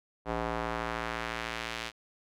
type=tone with band-pass filter sweep; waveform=square; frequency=57 Hz; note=A#1; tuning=38 cents flat; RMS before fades=-35 dBFS; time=0.25-1.92 s; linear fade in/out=50 ms; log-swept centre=750 to 3100 Hz; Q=0.94; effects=none